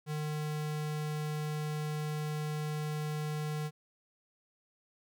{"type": "tone", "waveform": "square", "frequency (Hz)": 151.8, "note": "D#3", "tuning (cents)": -42, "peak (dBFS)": -34, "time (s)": [0.06, 3.71], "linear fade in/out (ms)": 50, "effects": []}